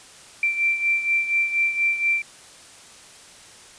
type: beating tone pair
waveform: sine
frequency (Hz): 2349 / 2353.2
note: D7 / D7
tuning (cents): 0 / +3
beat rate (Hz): 4.2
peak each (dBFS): -20 / -26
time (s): 0.43-2.22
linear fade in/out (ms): 2
effects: white hiss -46 dBFS RMS until 3.78 s + resampled to 22050 Hz